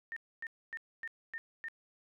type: tone bursts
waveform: sine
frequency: 1821 Hz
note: A#6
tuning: 41 cents flat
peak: -38 dBFS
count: 6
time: 0.12-1.684 s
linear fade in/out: 0 ms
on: 44 ms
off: 260 ms
effects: none